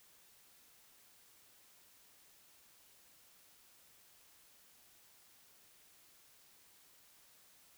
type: silence
effects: white hiss -65 dBFS RMS until 7.77 s